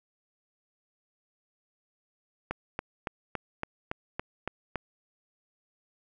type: click train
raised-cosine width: 0.5 ms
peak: -16 dBFS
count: 9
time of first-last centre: 2.51-4.757 s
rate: 3.56 Hz
effects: none